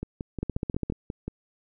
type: two click trains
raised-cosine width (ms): 3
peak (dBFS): -15 / -19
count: 8 / 8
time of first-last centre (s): 0.43-0.9 / 0.03-1.28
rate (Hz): 14.9 / 5.6
effects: none